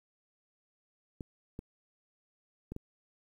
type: clicks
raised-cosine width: 3 ms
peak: -27 dBFS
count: 4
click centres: 1.208 / 1.591 / 2.72 / 2.764 s
effects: 10-bit